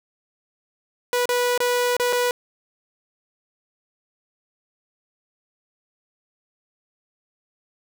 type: tone with dropouts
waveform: sawtooth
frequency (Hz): 490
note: B4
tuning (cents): -14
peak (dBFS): -15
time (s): 1.13-2.31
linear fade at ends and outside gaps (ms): 1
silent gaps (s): 1.256-1.291 / 1.577-1.603 / 1.967-1.998 / 2.126-2.13
effects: none